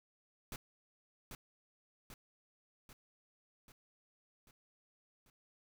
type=noise with echo; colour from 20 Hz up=pink; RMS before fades=-44 dBFS; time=0.52-0.56 s; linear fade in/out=2 ms; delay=790 ms; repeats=6; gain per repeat=-4 dB; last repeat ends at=5.3 s; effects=none